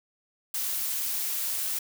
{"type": "noise", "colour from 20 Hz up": "blue", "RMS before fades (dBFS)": -30, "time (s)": [0.54, 1.79], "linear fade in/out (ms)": 5, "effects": []}